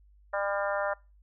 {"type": "harmonic tone", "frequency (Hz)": 200, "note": "G3", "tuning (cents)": 35, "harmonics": [3, 4, 5, 6, 7, 8, 9], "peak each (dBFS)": [-30, -36, -37, -38, -36, -41, -40], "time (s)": [0.33, 0.94], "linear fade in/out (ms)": 10, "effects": ["noise-tail reverb RT60 0.3 s tail -25 dB re dry", "added 50 Hz sine -56 dBFS peak until 1.22 s"]}